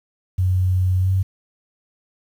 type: tone with pitch glide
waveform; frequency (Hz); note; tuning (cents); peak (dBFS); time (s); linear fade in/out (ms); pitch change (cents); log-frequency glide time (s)
sine; 92.2 to 94.68; F#2 to F#2; -6 to +40; -15; 0.38-1.23; 10; +46; 1-1.1
effects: 8-bit